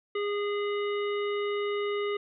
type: harmonic tone with a mistuned harmonic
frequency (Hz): 410.2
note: G#4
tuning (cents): -21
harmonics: 1 / 3 / 5 / 7 / 9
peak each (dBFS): -28 / -37 / -39 / -43 / -48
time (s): 0.15-2.17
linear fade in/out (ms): 5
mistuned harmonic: 7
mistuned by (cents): +27
effects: none